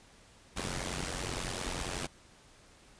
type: noise with amplitude modulation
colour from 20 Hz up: pink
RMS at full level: -33 dBFS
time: 0.56-2.07 s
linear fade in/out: 10 ms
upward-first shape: sine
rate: 90.4 Hz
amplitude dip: 80%
effects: pink hiss -59 dBFS RMS until 2.99 s + resampled to 22050 Hz